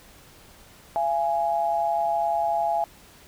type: tone pair together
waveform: sine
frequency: 679.3 / 830.6 Hz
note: F5 / G#5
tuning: -48 / 0 cents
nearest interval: minor third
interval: 348 cents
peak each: -24 dBFS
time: 0.96-2.84 s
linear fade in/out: 0 ms
effects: pink hiss -51 dBFS RMS until 3.27 s